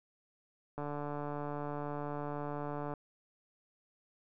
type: click train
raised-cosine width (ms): 1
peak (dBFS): -26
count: 316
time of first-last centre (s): 0.78-2.938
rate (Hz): 146
effects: none